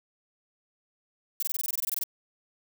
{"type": "noise bursts", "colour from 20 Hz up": "violet", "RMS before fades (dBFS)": -29, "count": 14, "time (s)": [1.4, 2.037], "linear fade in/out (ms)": 2, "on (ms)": 26, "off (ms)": 21, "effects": []}